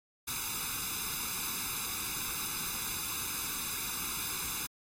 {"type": "noise with comb filter", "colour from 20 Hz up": "white", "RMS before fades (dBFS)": -36, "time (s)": [0.27, 4.67], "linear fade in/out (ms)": 10, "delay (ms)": 0.8, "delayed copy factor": 0.95, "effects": ["AAC 48 kbps"]}